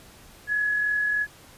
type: tone with amplitude modulation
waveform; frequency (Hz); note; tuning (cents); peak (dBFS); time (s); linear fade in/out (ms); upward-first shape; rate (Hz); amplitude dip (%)
sine; 1689; G#6; +29; -20; 0.47-1.27; 50; sine; 43.2; 35
effects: pink hiss -50 dBFS RMS until 1.57 s + resampled to 32000 Hz